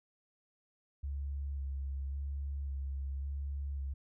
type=tone with vibrato; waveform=sine; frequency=69.2 Hz; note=C#2; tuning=2 cents flat; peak=-35 dBFS; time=1.03-3.94 s; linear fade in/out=10 ms; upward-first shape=square; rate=0.91 Hz; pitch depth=21 cents each way; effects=none